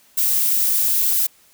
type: noise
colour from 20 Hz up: violet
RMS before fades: -18 dBFS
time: 0.17-1.27 s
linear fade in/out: 10 ms
effects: white hiss -54 dBFS RMS until 1.53 s